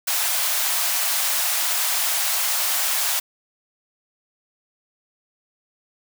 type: high-pass noise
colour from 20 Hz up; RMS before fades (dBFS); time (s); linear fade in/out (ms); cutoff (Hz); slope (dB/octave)
white; -22; 0.07-3.2; 10; 600; 48
effects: none